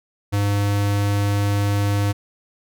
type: tone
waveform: square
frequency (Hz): 101.5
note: G#2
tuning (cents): -39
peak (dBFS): -18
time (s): 0.32-2.13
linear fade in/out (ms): 20
effects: none